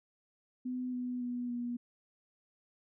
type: tone with pitch steps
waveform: sine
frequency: 251.9 / 248.3 / 244.7 / 241.2 Hz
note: B3 / B3 / B3 / B3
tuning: +34 / +9 / -16 / -41 cents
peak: -34 dBFS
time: 0.65-1.77 s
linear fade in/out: 10 ms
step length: 280 ms
effects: none